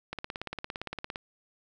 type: click train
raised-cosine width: 0.3 ms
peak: -19 dBFS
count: 19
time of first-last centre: 0.13-1.159 s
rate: 17.5 Hz
effects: none